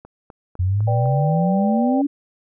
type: click train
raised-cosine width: 1 ms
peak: -26 dBFS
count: 5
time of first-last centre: 0.05-1.058 s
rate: 3.97 Hz
type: exponential sweep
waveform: sine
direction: up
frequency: 87.9 to 290 Hz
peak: -16 dBFS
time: 0.59-2.07 s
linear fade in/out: 10 ms
type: chord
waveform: sine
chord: G major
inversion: first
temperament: equal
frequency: 493.9 / 587.3 / 784 Hz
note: B4 / D5 / G5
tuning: 0 / 0 / 0 cents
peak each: -29 / -24 / -24 dBFS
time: 0.87-2.02 s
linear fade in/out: 10 ms
effects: none